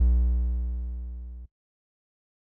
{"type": "tone with level ramp", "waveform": "triangle", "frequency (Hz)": 60.4, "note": "B1", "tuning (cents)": -38, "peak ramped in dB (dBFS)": [-14, -37], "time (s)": [0, 1.46], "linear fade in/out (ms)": 10, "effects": ["noise-tail reverb RT60 0.1 s tail -20 dB re dry"]}